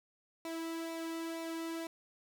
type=tone with flanger; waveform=sawtooth; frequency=328.7 Hz; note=E4; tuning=5 cents flat; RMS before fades=-40 dBFS; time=0.45-1.87 s; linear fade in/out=2 ms; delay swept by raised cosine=0.62 to 1.82 ms; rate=2.1 Hz; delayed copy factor=-0.55; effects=none